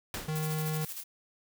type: noise with exponential decay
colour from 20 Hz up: pink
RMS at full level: -33 dBFS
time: 0.14-0.51 s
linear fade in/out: 2 ms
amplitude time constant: 80 ms
type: tone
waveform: square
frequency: 155.56 Hz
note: D#3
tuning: in tune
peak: -31 dBFS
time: 0.28-0.85 s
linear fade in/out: 5 ms
type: noise with tremolo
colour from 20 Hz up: blue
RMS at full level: -39 dBFS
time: 0.35-1.04 s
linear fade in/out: 10 ms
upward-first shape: square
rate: 13 Hz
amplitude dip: 50%
effects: none